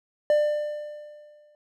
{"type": "tone with exponential decay", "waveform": "triangle", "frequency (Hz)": 596, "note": "D5", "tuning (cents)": 25, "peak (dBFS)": -14, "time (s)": [0.3, 1.55], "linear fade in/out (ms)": 1, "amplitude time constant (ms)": 270, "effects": []}